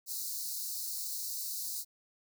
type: high-pass noise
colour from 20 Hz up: white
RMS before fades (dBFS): -38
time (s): 0.06-1.85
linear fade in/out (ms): 50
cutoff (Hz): 4000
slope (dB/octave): 96
effects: none